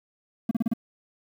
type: tone bursts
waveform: triangle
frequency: 228.3 Hz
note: A#3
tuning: 36 cents flat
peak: -18 dBFS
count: 5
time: 0.49-0.736 s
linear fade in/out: 5 ms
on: 22 ms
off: 34 ms
effects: 9-bit

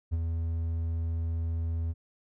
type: tone with ADSR envelope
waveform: triangle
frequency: 82.5 Hz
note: E2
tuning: 2 cents sharp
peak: -22 dBFS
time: 0.11-1.94 s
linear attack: 26 ms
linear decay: 32 ms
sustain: -4 dB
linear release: 34 ms
effects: none

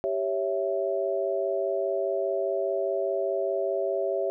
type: chord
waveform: sine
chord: C# diminished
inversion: second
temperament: equal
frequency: 392 / 554.4 / 659.3 Hz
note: G4 / C#5 / E5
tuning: 0 / 0 / 0 cents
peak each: -29 dBFS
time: 0.04-4.3 s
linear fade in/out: 0 ms
effects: none

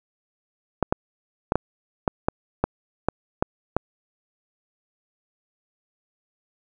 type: clicks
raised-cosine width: 1 ms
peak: -5 dBFS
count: 10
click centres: 0.827 / 0.925 / 1.521 / 1.556 / 2.078 / 2.285 / 2.64 / 3.086 / 3.425 / 3.766 s
effects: none

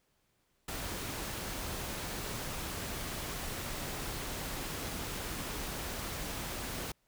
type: noise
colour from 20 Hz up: pink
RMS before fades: -39 dBFS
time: 0.68-6.92 s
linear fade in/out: 5 ms
effects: pink hiss -75 dBFS RMS until 7.07 s

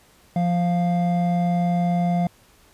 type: tone pair together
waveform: triangle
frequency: 174.62 / 698.5 Hz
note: F3 / F5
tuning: 0 / 0 cents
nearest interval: 2 octaves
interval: 2400 cents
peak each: -17 / -23 dBFS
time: 0.36-2.27 s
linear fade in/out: 2 ms
effects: pink hiss -55 dBFS RMS until 2.73 s + resampled to 32000 Hz

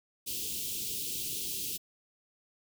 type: band-stop noise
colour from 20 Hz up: white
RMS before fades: -36 dBFS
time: 0.26-1.78 s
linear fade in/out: 20 ms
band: 450 to 2700 Hz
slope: 48 dB/octave
effects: none

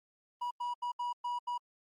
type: tone bursts at uneven times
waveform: triangle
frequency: 970 Hz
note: B5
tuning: 31 cents flat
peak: -31 dBFS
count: 6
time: 0.41-0.51 / 0.6-0.74 / 0.82-0.92 / 0.99-1.13 / 1.24-1.39 / 1.47-1.58 s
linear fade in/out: 10 ms
effects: Opus 24 kbps

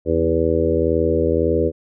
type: harmonic tone with a mistuned harmonic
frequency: 81.8 Hz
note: E2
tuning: 13 cents flat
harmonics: 1 / 2 / 3 / 4 / 5 / 6 / 7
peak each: -23 / -29 / -26 / -22 / -21 / -20 / -26 dBFS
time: 0.05-1.72 s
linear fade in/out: 50 ms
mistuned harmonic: 3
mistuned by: +16 cents
effects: none

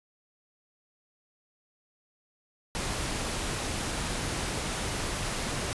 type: noise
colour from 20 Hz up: pink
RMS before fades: -32 dBFS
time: 2.75-5.73 s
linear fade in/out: 0 ms
effects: resampled to 24000 Hz

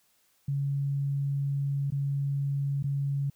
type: tone with dropouts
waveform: sine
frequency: 140 Hz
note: C#3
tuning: 18 cents sharp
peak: -26 dBFS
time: 0.48-3.3 s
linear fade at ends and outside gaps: 5 ms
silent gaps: 1.904-1.921 / 2.827-2.84 s
effects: white hiss -68 dBFS RMS until 3.35 s

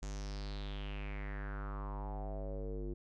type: tone with low-pass filter sweep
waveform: square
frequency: 50.3 Hz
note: G1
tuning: 45 cents sharp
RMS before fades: -41 dBFS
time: 0.02-2.94 s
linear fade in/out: 10 ms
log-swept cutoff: 7000 to 360 Hz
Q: 5
effects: none

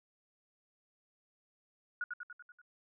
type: tone with echo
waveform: sine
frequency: 1453 Hz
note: F#6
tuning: 32 cents flat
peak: -33 dBFS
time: 2.01-2.04 s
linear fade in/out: 2 ms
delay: 96 ms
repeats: 6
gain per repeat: -4 dB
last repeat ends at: 2.616 s
effects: none

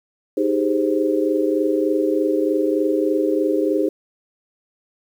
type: chord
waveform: sine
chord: Ab major seventh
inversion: second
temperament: equal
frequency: 311.1 / 392 / 415.3 / 523.3 Hz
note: Eb4 / G4 / Ab4 / C5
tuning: 0 / 0 / 0 / 0 cents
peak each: -20 / -22 / -23 / -23 dBFS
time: 0.37-3.89 s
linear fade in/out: 5 ms
effects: 8-bit

